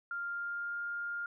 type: tone with pitch glide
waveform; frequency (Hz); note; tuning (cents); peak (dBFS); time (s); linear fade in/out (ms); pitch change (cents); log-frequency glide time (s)
sine; 1396.9 to 1407.4; F6 to F6; 0 to +13; -35; 0.11-1.26; 2; +13; 0.23-0.79
effects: none